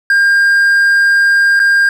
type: tone with dropouts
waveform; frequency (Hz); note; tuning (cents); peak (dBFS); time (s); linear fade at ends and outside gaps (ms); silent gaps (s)
triangle; 1605; G6; +40; -5; 0.1-1.89; 2; 1.594-1.599
effects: none